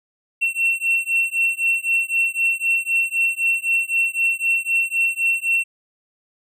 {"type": "beating tone pair", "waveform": "triangle", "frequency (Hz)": [2710, 2713.9], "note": ["E7", "E7"], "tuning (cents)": [47, 50], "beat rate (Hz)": 3.9, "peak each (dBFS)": -19, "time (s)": [0.41, 5.64], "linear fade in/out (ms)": 20, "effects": []}